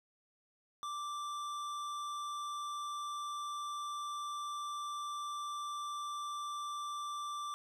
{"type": "tone with hard clipping", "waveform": "sine", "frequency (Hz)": 1174.7, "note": "D6", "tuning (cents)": 0, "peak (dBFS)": -40, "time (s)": [0.83, 7.54], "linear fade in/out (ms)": 0, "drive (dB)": 13, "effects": []}